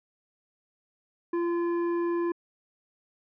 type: tone with hard clipping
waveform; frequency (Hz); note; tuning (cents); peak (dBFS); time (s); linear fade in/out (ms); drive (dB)
triangle; 343.1; F4; -31; -27; 1.33-2.32; 5; 14
effects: low-pass 2000 Hz 12 dB/octave